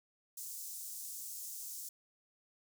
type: high-pass noise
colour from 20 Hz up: pink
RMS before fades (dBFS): -45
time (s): 0.37-1.89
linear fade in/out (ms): 5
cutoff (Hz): 6400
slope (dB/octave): 24
effects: none